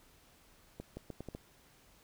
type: accelerating click train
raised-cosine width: 2 ms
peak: -29 dBFS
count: 6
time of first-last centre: 0.8-1.35 s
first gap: 170 ms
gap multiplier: 0.78
effects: pink hiss -64 dBFS RMS until 2.03 s